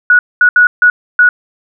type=tone bursts at uneven times; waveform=sine; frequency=1462 Hz; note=F#6; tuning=21 cents flat; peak=-3 dBFS; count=5; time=0.1-0.19 / 0.41-0.49 / 0.56-0.67 / 0.82-0.9 / 1.19-1.29 s; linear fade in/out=2 ms; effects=none